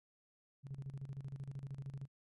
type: tone with tremolo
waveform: sine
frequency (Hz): 136.6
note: C#3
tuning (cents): -25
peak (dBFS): -39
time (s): 0.63-2.08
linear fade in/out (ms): 50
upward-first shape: square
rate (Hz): 13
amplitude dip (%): 75
effects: tanh soft clip ceiling -38 dBFS + MP3 48 kbps